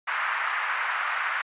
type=band-pass noise; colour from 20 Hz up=pink; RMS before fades=-28 dBFS; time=0.07-1.42 s; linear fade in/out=10 ms; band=1100 to 2100 Hz; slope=24 dB/octave; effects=resampled to 8000 Hz